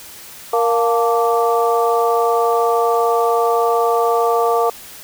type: harmonic tone with a mistuned harmonic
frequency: 233.1 Hz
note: A#3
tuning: in tune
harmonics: 2 / 3 / 4 / 5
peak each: -16 / -18 / -22 / -20 dBFS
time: 0.53-4.7 s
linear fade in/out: 5 ms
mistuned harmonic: 4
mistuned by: -84 cents
effects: white hiss -37 dBFS RMS until 5.03 s